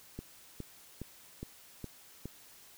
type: click train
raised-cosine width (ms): 3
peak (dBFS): -27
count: 6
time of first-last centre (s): 0.19-2.256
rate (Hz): 2.42
effects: white hiss -57 dBFS RMS until 2.77 s